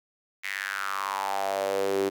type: tone with high-pass filter sweep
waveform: sawtooth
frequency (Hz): 98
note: G2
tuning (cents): 0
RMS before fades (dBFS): -29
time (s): 0.43-2.1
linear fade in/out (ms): 20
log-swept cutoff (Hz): 2100 to 350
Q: 5.3
effects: none